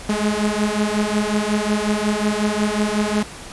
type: beating tone pair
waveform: sawtooth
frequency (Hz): 207.7 / 213.2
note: G#3 / G#3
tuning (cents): 0 / +46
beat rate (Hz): 5.5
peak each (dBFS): -17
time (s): 0.09-3.23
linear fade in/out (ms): 5
effects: pink hiss -36 dBFS RMS until 3.52 s + resampled to 24000 Hz